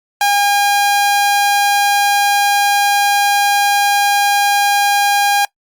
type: tone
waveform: sawtooth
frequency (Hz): 810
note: G#5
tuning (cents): -43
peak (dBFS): -7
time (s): 0.21-5.45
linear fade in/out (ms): 2
effects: noise-tail reverb RT60 0.1 s tail -23 dB re dry + Opus 48 kbps